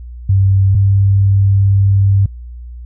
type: tone pair in turn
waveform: sine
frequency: 97 / 98.58 Hz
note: G2 / G2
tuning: -18 / +10 cents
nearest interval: unison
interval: 28 cents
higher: second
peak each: -7 dBFS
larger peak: neither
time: 0.29-0.75 / 0.75-2.26 s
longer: second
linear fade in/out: 5 ms
effects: added 60 Hz sine -27 dBFS peak until 2.85 s